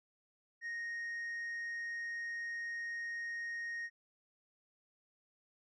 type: tone with tanh clipping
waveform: sine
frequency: 1864 Hz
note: A#6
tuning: 1 cent flat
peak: -39 dBFS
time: 0.61-3.9 s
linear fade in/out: 50 ms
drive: 2 dB
effects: none